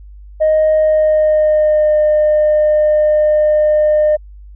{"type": "tone with pitch glide", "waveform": "sine", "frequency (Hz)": [622.3, 607], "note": ["D#5", "D#5"], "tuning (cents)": [0, -43], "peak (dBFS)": -7, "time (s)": [0.4, 4.17], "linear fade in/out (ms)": 20, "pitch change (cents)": -43, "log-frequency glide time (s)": [0.74, 1.98], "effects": ["tanh soft clip ceiling -6 dBFS", "added 50 Hz sine -33 dBFS peak until 4.55 s"]}